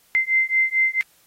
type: beating tone pair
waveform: sine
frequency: 2076 / 2080.5 Hz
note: C7 / C7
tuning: -14 / -10 cents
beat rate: 4.5 Hz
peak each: -20 dBFS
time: 0.15-1.01 s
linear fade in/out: 0 ms
effects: white hiss -58 dBFS RMS until 1.26 s + AAC 48 kbps